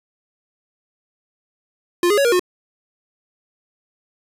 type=tone with pitch steps; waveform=square; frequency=350.8 / 412.7 / 558 / 474.5 / 361.1 Hz; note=F4 / G#4 / C#5 / A#4 / F#4; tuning=+8 / -11 / +11 / +31 / -42 cents; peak=-14 dBFS; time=2.03-2.395 s; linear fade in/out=2 ms; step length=73 ms; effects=resampled to 32000 Hz